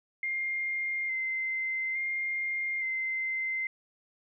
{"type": "tone with vibrato", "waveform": "sine", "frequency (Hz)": 2095, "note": "C7", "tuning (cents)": 2, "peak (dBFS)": -29, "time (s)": [0.23, 3.67], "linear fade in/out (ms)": 2, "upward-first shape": "square", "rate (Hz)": 0.58, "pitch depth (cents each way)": 17, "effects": []}